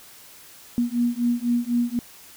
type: beating tone pair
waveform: sine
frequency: 237.7 / 241.7 Hz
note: A#3 / B3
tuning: +34 / -37 cents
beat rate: 4 Hz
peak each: -23 dBFS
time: 0.78-1.99 s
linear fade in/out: 0 ms
effects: white hiss -47 dBFS RMS until 2.36 s